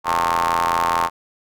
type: ring-modulated tone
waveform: sawtooth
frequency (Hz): 84.7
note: E2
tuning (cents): +48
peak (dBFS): -10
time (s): 0.04-1.1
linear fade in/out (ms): 50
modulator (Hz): 991
effects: none